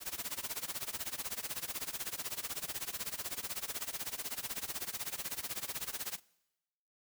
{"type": "noise with tremolo", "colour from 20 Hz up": "white", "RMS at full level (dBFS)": -37, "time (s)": [0, 6.2], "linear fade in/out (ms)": 50, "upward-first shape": "sine", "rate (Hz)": 16, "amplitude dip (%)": 90, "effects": ["noise-tail reverb RT60 1.0 s tail -24 dB re dry"]}